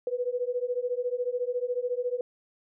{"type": "beating tone pair", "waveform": "sine", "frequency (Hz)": [486, 500], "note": ["B4", "B4"], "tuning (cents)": [-28, 21], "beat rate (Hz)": 14, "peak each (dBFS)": -30, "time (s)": [0.07, 2.21], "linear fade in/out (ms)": 2, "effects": []}